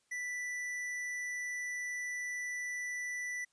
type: tone with tanh clipping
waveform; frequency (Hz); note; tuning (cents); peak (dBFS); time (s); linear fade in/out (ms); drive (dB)
triangle; 1975.5; B6; 0; -38; 0.11-3.45; 10; 17
effects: white hiss -75 dBFS RMS until 3.52 s + resampled to 22050 Hz